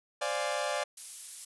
sawtooth chord, D half-diminished seventh, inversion third, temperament equal, 523.3 / 587.3 / 698.5 / 830.6 Hz, C5 / D5 / F5 / Ab5, 0 / 0 / 0 / 0 cents, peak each -34 / -29 / -34 / -34 dBFS, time 0.21-0.84 s, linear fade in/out 10 ms
violet noise, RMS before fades -38 dBFS, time 0.97-1.45 s, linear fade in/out 5 ms
effects resampled to 24000 Hz

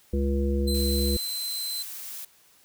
harmonic tone, 69.3 Hz, C#2, in tune, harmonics 1 / 3 / 5 / 7, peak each -24 / -29 / -31 / -32 dBFS, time 0.13-1.17 s, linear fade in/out 5 ms
sawtooth tone, 4066 Hz, B7, 50 cents sharp, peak -27 dBFS, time 0.67-1.83 s, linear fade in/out 10 ms
blue noise, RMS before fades -38 dBFS, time 0.74-2.25 s, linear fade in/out 5 ms
effects white hiss -59 dBFS RMS until 2.64 s

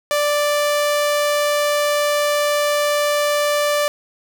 sawtooth tone, 587.3 Hz, D5, in tune, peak -12 dBFS, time 0.11-3.88 s, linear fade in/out 0 ms, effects none

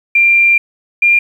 sine tone pair in turn, 2379 / 2398 Hz, D7 / D7, +22 / +36 cents, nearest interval unison, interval 14 cents, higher second, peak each -6 dBFS, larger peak neither, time 0.15-0.58 / 1.02-1.19 s, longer first, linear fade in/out 5 ms, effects 7-bit

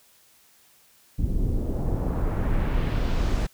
brown noise with low-pass filter sweep, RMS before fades -24 dBFS, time 1.18-3.47 s, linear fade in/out 10 ms, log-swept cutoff 230 to 8500 Hz, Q 1, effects white hiss -58 dBFS RMS until 3.53 s

